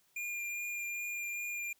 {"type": "tone with vibrato", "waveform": "square", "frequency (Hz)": 2408, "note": "D7", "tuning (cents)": 43, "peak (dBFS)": -37, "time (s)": [0.16, 1.73], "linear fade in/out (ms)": 5, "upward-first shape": "triangle", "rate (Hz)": 2.5, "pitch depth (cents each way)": 12, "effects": ["white hiss -71 dBFS RMS until 1.79 s"]}